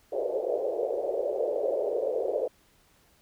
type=band-pass noise; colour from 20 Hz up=white; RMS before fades=-29 dBFS; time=0.12-2.48 s; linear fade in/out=5 ms; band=410 to 590 Hz; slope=48 dB/octave; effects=pink hiss -63 dBFS RMS until 3.21 s